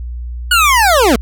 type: linear sweep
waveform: 25% pulse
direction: down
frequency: 1480 to 203.9 Hz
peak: -4 dBFS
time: 0.51-1.16 s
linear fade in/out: 5 ms
effects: added 60 Hz sine -21 dBFS peak until 1.21 s